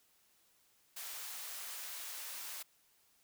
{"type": "high-pass noise", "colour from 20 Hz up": "white", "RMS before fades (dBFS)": -45, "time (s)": [0.96, 2.63], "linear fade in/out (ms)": 10, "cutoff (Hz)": 720, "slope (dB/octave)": 12, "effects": ["white hiss -71 dBFS RMS until 3.23 s"]}